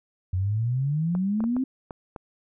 sine exponential sweep, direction up, 89.3 to 267.5 Hz, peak -22 dBFS, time 0.33-1.64 s, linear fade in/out 5 ms
clicks, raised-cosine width 1 ms, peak -22 dBFS, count 6, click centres 1.151 / 1.405 / 1.44 / 1.566 / 1.908 / 2.162 s
effects none

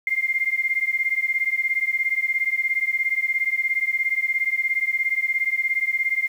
sine beating tone pair, 2100 / 2117 Hz, C7 / C7, +6 / +20 cents, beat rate 17 Hz, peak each -23 dBFS, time 0.07-6.28 s, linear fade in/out 2 ms, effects 8-bit

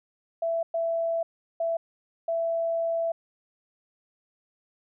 sine tone bursts at uneven times, 665 Hz, E5, 15 cents sharp, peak -24 dBFS, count 4, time 0.42-0.63 / 0.74-1.23 / 1.6-1.77 / 2.28-3.12 s, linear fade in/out 5 ms, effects none

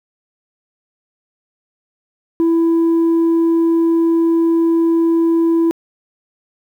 sine tone, 331.8 Hz, E4, 11 cents sharp, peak -8 dBFS, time 2.4-5.71 s, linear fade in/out 0 ms, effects tanh soft clip ceiling -10 dBFS + 8-bit

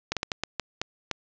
slowing click train, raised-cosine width 0.2 ms, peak -10 dBFS, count 8, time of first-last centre 0.12-1.113 s, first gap 47 ms, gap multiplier 1.36, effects resampled to 16000 Hz + 8-bit

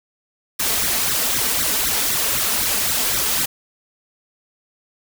white noise with flanger, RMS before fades -20 dBFS, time 0.59-3.46 s, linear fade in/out 10 ms, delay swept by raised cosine 0.51 to 4.61 ms, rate 3.9 Hz, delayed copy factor +1, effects none

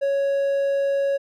triangle tone, 555 Hz, C#5, 2 cents sharp, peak -17 dBFS, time 0.01-1.18 s, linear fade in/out 20 ms, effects none

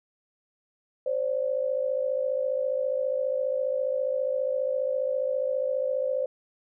sine tone pair together, 523.2 / 578 Hz, C5 / D5, 0 / -28 cents, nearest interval major second, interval 172 cents, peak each -26 / -29 dBFS, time 1.06-6.26 s, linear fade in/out 5 ms, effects none

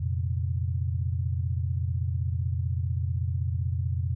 sine chord, F suspended fourth, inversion none, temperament equal with one note detuned, 87.31 / 116.54 / 132.33 Hz, F2 / Bb2 / C3, 0 / 0 / +20 cents, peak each -27 / -31 / -33 dBFS, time 0-4.15 s, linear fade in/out 10 ms, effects none

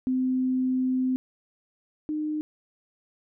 sine tone pair in turn, 257.2 / 305.1 Hz, C4 / D#4, -30 / -34 cents, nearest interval minor third, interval 296 cents, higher second, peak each -22 / -26 dBFS, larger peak first, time 0.07-1.16 / 2.09-2.41 s, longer first, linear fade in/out 0 ms, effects none

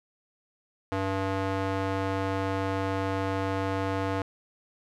square tone with band-pass filter, 96.6 Hz, G2, 25 cents flat, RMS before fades -29 dBFS, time 0.92-4.22 s, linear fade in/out 0 ms, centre 770 Hz, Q 0.63, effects none

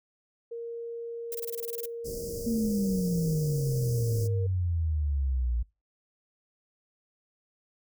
sine tone, 466.2 Hz, A#4, in tune, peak -34 dBFS, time 0.51-4.47 s, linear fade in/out 10 ms
violet noise bursts, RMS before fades -36 dBFS, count 11, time 1.32-1.857 s, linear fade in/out 2 ms, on 27 ms, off 24 ms
pink band-stop noise, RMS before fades -39 dBFS, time 2.04-4.28 s, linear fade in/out 20 ms, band 600 to 4800 Hz, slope 96 dB/octave
sine exponential sweep, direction down, 233.1 to 56.9 Hz, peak -25 dBFS, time 2.46-5.63 s, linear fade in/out 10 ms
effects noise-tail reverb RT60 0.3 s tail -25 dB re dry

